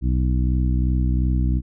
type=harmonic tone; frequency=62.8 Hz; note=B1; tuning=30 cents sharp; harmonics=1 / 2 / 3 / 4 / 5; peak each=-18 / -24 / -28 / -30 / -32 dBFS; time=0.01-1.62 s; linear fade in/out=50 ms; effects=none